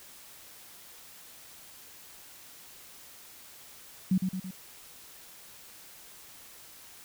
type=tone with echo; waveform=sine; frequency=186.7 Hz; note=F#3; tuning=16 cents sharp; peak=-21 dBFS; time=4.11-4.18 s; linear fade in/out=5 ms; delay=110 ms; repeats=3; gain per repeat=-5 dB; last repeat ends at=4.51 s; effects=white hiss -51 dBFS RMS until 7.04 s